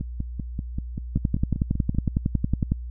two click trains, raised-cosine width 5 ms, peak -16 / -9 dBFS, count 11 / 18, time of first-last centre 0.01-1.948 / 1.16-2.72 s, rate 5.16 / 10.9 Hz, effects added 60 Hz sine -31 dBFS peak until 2.9 s

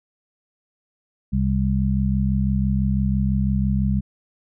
harmonic tone, 66 Hz, C2, 16 cents sharp, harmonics 1 / 2 / 3, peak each -22 / -23 / -21 dBFS, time 1.32-4.01 s, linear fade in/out 20 ms, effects none

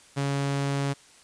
sawtooth tone, 139.8 Hz, C#3, 15 cents sharp, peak -21 dBFS, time 0.16-0.94 s, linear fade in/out 20 ms, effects white hiss -54 dBFS RMS until 1.23 s + resampled to 22050 Hz

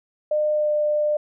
sine tone with pitch glide, 605 to 599.1 Hz, D#5 to D5, -49 to +34 cents, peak -18 dBFS, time 0.31-1.17 s, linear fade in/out 5 ms, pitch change -17 cents, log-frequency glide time 0.53-0.72 s, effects none

